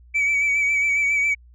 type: tone with vibrato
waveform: sine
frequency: 2287 Hz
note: D7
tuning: 47 cents flat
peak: -15 dBFS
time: 0.14-1.35 s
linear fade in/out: 20 ms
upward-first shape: sine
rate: 7.3 Hz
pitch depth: 35 cents each way
effects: tanh soft clip ceiling -16 dBFS + added 60 Hz sine -46 dBFS peak until 1.54 s